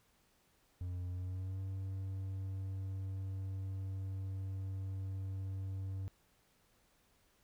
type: tone with pitch glide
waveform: triangle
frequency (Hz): 90 to 95.9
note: F#2 to G2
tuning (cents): -47 to -37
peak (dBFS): -36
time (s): 0.81-6.08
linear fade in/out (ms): 0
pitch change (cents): +110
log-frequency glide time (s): 1.1-1.61
effects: pink hiss -72 dBFS RMS until 7.43 s